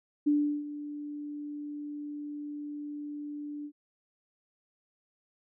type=tone with ADSR envelope; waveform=sine; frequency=293.7 Hz; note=D4; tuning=in tune; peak=-21 dBFS; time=0.26-3.72 s; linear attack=15 ms; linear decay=360 ms; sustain=-15 dB; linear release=69 ms; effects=none